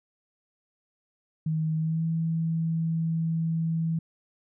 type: tone with pitch glide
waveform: sine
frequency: 158 to 163.29 Hz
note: D#3 to E3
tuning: +27 to -16 cents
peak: -24 dBFS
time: 1.46-3.99 s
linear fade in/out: 5 ms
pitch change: +57 cents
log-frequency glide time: 1.77-2.04 s
effects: none